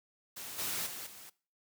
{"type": "noise with level steps", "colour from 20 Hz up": "white", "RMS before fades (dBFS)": [-44, -36, -43, -51], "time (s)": [0.36, 1.3], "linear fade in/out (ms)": 10, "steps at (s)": [0.58, 0.86, 1.06], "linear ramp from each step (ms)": 10, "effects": ["noise-tail reverb RT60 0.4 s tail -21 dB re dry", "high-pass 80 Hz 12 dB/octave"]}